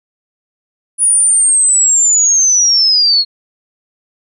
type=linear sweep; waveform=sine; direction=down; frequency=9800 to 4259 Hz; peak=-7 dBFS; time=0.98-3.25 s; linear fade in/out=50 ms; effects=none